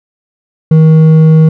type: tone with hard clipping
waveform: sine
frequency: 158.4 Hz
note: D#3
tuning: 31 cents sharp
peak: -3 dBFS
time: 0.71-1.49 s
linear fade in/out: 5 ms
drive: 5 dB
effects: none